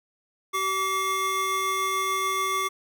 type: tone cluster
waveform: square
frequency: 381.7 / 1152 / 2132 Hz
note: G4 / D6 / C7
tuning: -46 / -34 / +32 cents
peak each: -34 / -26 / -32 dBFS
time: 0.53-2.69 s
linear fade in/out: 20 ms
effects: none